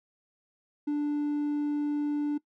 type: tone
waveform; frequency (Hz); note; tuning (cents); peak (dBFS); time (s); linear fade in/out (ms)
triangle; 293.7; D4; 0; -23; 0.87-2.38; 10
effects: noise-tail reverb RT60 0.1 s tail -21 dB re dry + tanh soft clip ceiling -21 dBFS